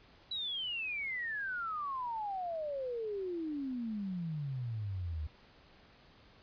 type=exponential sweep; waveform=sine; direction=down; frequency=3963 to 73.42 Hz; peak=-35 dBFS; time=0.31-5.27 s; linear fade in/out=5 ms; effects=pink hiss -61 dBFS RMS until 6.42 s + resampled to 11025 Hz